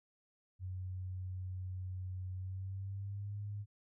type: tone with pitch glide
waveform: sine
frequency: 92.5 to 102.64 Hz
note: F#2 to G#2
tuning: 0 to -20 cents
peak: -39 dBFS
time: 0.59-3.66 s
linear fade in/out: 50 ms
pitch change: +180 cents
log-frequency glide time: 2.34-3.38 s
effects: none